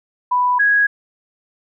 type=tone pair in turn; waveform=sine; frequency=990 / 1657.8 Hz; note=B5 / G#6; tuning=+4 / -4 cents; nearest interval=major sixth; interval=892 cents; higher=second; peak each=-13 / -11 dBFS; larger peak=second; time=0.31-0.59 / 0.59-0.87 s; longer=neither; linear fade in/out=10 ms; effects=none